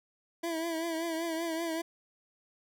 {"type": "tone with vibrato", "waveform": "25% pulse", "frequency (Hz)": 329.6, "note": "E4", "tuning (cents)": 0, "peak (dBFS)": -28, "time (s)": [0.43, 1.82], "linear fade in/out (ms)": 10, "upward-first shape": "triangle", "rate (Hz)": 5.2, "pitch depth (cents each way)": 65, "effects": []}